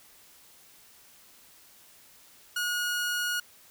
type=tone; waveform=sawtooth; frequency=1445 Hz; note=F#6; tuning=41 cents flat; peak=-24 dBFS; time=2.56-3.4 s; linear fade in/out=5 ms; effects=white hiss -56 dBFS RMS until 3.7 s